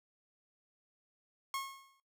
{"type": "tone with exponential decay", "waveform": "sawtooth", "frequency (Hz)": 1087, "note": "C#6", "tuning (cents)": -34, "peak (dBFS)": -30, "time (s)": [1.54, 2], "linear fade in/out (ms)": 1, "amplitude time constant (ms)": 100, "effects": ["noise-tail reverb RT60 0.2 s tail -17 dB re dry"]}